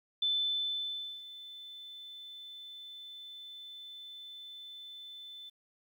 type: tone with ADSR envelope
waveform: sine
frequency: 3520 Hz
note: A7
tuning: in tune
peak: -27 dBFS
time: 0.22-5.5 s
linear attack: 5 ms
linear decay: 990 ms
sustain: -18 dB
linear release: 14 ms
effects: 11-bit